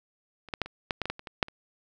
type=clicks; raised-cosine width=0.3 ms; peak=-30 / -14 / -11 / -25 / -11 / -13 / -16 / -15 / -26 / -23 / -6 / -27 dBFS; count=12; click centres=0.487 / 0.538 / 0.617 / 0.66 / 0.908 / 1.017 / 1.056 / 1.1 / 1.194 / 1.272 / 1.428 / 1.484 s; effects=none